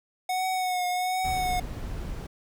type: tone with vibrato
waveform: square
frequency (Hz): 735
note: F#5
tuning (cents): -12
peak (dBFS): -26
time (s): 0.29-1.6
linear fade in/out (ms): 5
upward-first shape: triangle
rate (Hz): 1.3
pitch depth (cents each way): 39
type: noise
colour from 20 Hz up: brown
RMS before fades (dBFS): -34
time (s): 1.24-2.27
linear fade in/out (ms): 10
effects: none